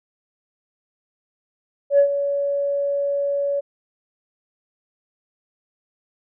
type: tone with ADSR envelope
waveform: sine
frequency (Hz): 565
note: C#5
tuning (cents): +33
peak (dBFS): -8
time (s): 1.9-3.61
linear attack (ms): 87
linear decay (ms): 89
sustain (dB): -11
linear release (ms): 20
effects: tanh soft clip ceiling -7 dBFS